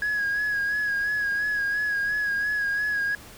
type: tone with vibrato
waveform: sine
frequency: 1661.2 Hz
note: G#6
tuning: in tune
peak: -21 dBFS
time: 0.02-3.15 s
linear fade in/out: 2 ms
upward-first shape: sine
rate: 2.9 Hz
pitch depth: 38 cents each way
effects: tanh soft clip ceiling -21 dBFS + pink hiss -46 dBFS RMS until 3.37 s